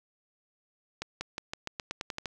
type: accelerating click train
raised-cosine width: 0.2 ms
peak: -17 dBFS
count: 11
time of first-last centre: 1.02-2.258 s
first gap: 190 ms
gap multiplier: 0.9
effects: none